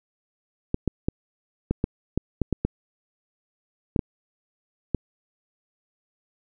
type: clicks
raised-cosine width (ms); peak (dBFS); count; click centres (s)
3; -9; 12; 0.744 / 0.877 / 1.085 / 1.71 / 1.841 / 2.176 / 2.417 / 2.527 / 2.65 / 3.962 / 3.992 / 4.947
effects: none